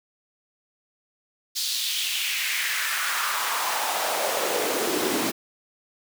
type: noise with high-pass filter sweep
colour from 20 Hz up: pink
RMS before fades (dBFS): -26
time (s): 1.55-5.32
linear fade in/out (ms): 20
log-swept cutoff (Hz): 4400 to 270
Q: 2.7
effects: none